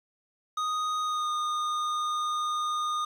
square tone with pitch glide, 1244.5 to 1224.5 Hz, D#6 to D#6, 0 to -28 cents, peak -28 dBFS, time 0.57-3.05 s, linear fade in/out 5 ms, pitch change -28 cents, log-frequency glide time 1.03-1.3 s, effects low-pass 6000 Hz 12 dB/octave + 9-bit

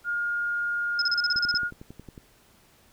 sine tone with pitch glide, 1420 to 1429.9 Hz, F6 to F6, +28 to +40 cents, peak -25 dBFS, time 0.04-1.71 s, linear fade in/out 50 ms, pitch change +12 cents, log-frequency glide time 1.14-1.22 s
sine tone bursts, 5140 Hz, E8, 45 cents flat, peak -22 dBFS, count 10, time 0.99-1.576 s, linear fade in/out 2 ms, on 28 ms, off 34 ms
click train, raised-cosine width 3 ms, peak -29 dBFS, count 10, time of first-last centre 1.36-2.178 s, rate 11 Hz
effects pink hiss -59 dBFS RMS until 2.92 s

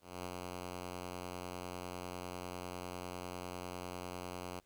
5% pulse tone with ADSR envelope, 90 Hz, F#2, 47 cents flat, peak -29 dBFS, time 0.01-4.6 s, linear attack 230 ms, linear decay 47 ms, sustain -2 dB, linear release 4 ms, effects pink hiss -73 dBFS RMS until 4.65 s

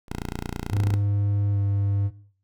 5% pulse tone, 29.13 Hz, A#0, in tune, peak -19 dBFS, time 0.08-0.97 s, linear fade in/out 10 ms
triangle tone with pitch glide, 101.4 to 100.18 Hz, G#2 to G2, -41 to +38 cents, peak -18 dBFS, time 0.7-2.11 s, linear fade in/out 50 ms, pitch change -21 cents, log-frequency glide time 1.52-1.57 s
effects noise-tail reverb RT60 0.5 s tail -17 dB re dry

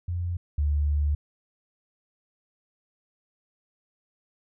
sine tone pair in turn, 87.5 / 73.38 Hz, F2 / D2, +4 / -1 cents, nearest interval minor third, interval 305 cents, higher first, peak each -26 / -21 dBFS, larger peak second, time 0.08-0.37 / 0.58-1.15 s, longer second, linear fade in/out 5 ms, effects none

